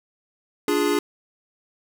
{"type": "chord", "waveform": "square", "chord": "D diminished", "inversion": "none", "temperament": "equal", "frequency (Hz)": [293.7, 349.2, 415.3], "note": ["D4", "F4", "Ab4"], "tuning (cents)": [0, 0, 0], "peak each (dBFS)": [-24, -26, -23], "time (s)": [0.68, 0.99], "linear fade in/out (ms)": 2, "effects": []}